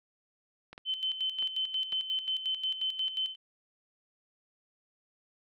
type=clicks; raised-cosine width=0.3 ms; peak=-30 dBFS; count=4; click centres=0.73 / 0.779 / 1.425 / 1.927 s
type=tone with tremolo; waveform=sine; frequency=3065 Hz; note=G7; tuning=40 cents flat; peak=-28 dBFS; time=0.85-3.36 s; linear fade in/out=50 ms; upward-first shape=square; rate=5.6 Hz; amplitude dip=65%
effects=none